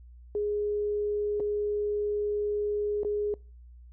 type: tone with dropouts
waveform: sine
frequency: 415.3 Hz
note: G#4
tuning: in tune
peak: -26 dBFS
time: 0.35-3.34 s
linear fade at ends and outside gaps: 1 ms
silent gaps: 1.399-1.403 / 3.033-3.048 s
effects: noise-tail reverb RT60 0.4 s tail -26 dB re dry + added 60 Hz sine -47 dBFS peak until 3.92 s